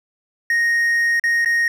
triangle tone with dropouts, 1864.7 Hz, A#6, in tune, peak -13 dBFS, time 0.5-1.68 s, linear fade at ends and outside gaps 2 ms, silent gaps 1.197-1.238 / 1.448-1.458 s, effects none

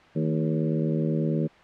harmonic tone with a mistuned harmonic, 79 Hz, D#2, 27 cents sharp, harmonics 2 / 3 / 4 / 5 / 6 / 7, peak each -25 / -29 / -31 / -33 / -35 / -36 dBFS, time 0.15-1.48 s, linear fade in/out 20 ms, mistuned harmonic 3, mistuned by -66 cents, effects white hiss -51 dBFS RMS until 1.63 s + low-pass 2000 Hz 12 dB/octave

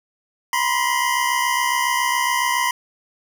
25% pulse tone pair together, 964.8 / 1032 Hz, B5 / C6, -41 / -24 cents, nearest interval minor second, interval 117 cents, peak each -17 dBFS, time 0.53-2.71 s, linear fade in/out 2 ms, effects none

